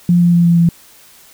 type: tone with pitch steps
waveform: sine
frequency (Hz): 174.8 / 173.39 / 172 / 170.61 / 169.24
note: F3 / F3 / F3 / F3 / E3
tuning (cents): +2 / -12 / -26 / -40 / +46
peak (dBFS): -7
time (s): 0.09-0.69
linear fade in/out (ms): 2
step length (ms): 120
effects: white hiss -44 dBFS RMS until 1.33 s